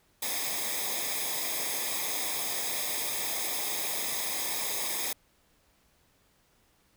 white noise with comb filter, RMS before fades -32 dBFS, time 0.22-5.13 s, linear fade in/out 5 ms, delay 0.69 ms, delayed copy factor -0.75, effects pink hiss -67 dBFS RMS until 6.96 s

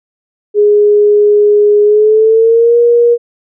sine tone with pitch glide, 415.3 to 474.3 Hz, G#4 to A#4, 0 to +30 cents, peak -4 dBFS, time 0.54-3.18 s, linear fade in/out 50 ms, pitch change +230 cents, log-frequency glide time 1.84-2.77 s, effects none

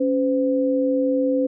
sine tone pair together, 277.2 / 511 Hz, C#4 / C5, 0 / -41 cents, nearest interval major seventh, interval 1059 cents, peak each -20 dBFS, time 0-1.47 s, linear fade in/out 10 ms, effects none

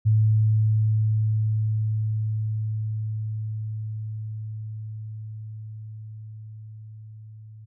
sine tone with level ramp, 108.6 Hz, A2, 22 cents flat, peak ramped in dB -15 to -41 dBFS, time 0.05-7.66 s, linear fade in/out 20 ms, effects none

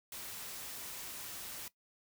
white noise, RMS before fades -45 dBFS, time 0.12-1.68 s, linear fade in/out 2 ms, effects noise-tail reverb RT60 0.1 s tail -17 dB re dry

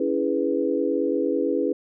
sine chord, C# minor seventh, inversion none, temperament equal with one note detuned, 280.6 / 329.6 / 415.3 / 493.9 Hz, C#4 / E4 / G#4 / B4, +21 / 0 / 0 / 0 cents, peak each -26 dBFS, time 0-1.73 s, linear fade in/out 5 ms, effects none

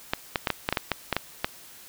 clicks, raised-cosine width 0.3 ms, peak -7 dBFS, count 11, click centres 0.135 / 0.358 / 0.472 / 0.503 / 0.689 / 0.726 / 0.772 / 0.917 / 1.127 / 1.166 / 1.445 s, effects white hiss -48 dBFS RMS until 1.88 s

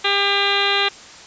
harmonic tone with a mistuned harmonic, 400 Hz, G4, 35 cents sharp, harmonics 1 / 2 / 3 / 4 / 5 / 6 / 7 / 8 / 9 / 10, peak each -25 / -25 / -25 / -25 / -25 / -25 / -25 / -25 / -25 / -25 dBFS, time 0.04-0.89 s, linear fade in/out 10 ms, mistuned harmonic 8, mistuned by +30 cents, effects white hiss -40 dBFS RMS until 1.26 s + resampled to 16000 Hz

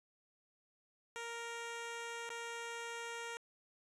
10% pulse tone with dropouts, 466.2 Hz, A#4, in tune, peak -34 dBFS, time 1.16-3.37 s, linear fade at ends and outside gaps 0 ms, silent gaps 2.292-2.302 s, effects resampled to 24000 Hz

